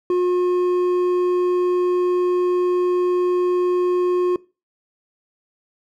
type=tone with hard clipping; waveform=sine; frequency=359.1 Hz; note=F4; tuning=48 cents sharp; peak=-17 dBFS; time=0.1-4.36 s; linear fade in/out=2 ms; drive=5 dB; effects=noise-tail reverb RT60 0.3 s tail -21 dB re dry